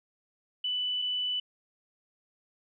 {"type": "tone pair in turn", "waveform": "sine", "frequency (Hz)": [2984, 2984], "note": ["F#7", "F#7"], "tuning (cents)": [14, 14], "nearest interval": "unison", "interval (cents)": 0, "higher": "neither", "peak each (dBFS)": -28, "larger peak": "neither", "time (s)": [[0.64, 1.02], [1.02, 1.4]], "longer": "neither", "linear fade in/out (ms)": 5, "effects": []}